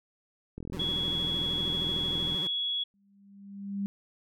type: click train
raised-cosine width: 3 ms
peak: -26 dBFS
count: 75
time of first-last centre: 0.58-2.346 s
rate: 41.9 Hz
type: tone with vibrato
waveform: 25% pulse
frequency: 168.6 Hz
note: E3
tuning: 39 cents sharp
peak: -34 dBFS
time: 0.73-2.47 s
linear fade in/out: 0 ms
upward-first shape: sine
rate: 13 Hz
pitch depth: 250 cents each way
type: tone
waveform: sine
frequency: 3358 Hz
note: G#7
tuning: 18 cents sharp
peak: -28 dBFS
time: 0.79-2.84 s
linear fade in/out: 10 ms
type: tone with exponential growth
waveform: sine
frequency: 199.1 Hz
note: G3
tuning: 27 cents sharp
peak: -27 dBFS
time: 2.94-3.86 s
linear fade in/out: 0 ms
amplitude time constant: 200 ms
effects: none